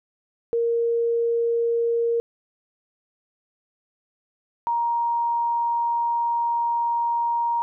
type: tone pair in turn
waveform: sine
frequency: 466.2 / 939.2 Hz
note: A#4 / A#5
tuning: 0 / +13 cents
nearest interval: octave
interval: 1213 cents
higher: second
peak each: -19 / -20 dBFS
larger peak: first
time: 0.53-2.2 / 4.67-7.62 s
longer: second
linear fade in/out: 0 ms
effects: none